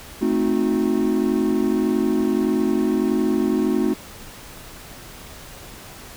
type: chord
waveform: triangle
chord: A diminished seventh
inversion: none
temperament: equal with one note detuned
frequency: 220 / 261.6 / 311.1 / 363.4 Hz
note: A3 / C4 / Eb4 / Gb4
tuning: 0 / 0 / 0 / -31 cents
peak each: -21 dBFS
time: 0.21-3.94 s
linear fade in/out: 10 ms
effects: pink hiss -40 dBFS RMS until 6.16 s